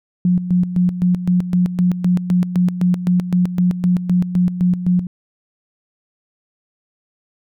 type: tone with tremolo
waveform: sine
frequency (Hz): 179.3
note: F3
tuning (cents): +46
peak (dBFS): -11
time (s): 0.25-5.07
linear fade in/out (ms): 2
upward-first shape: square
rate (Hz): 3.9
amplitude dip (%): 70
effects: none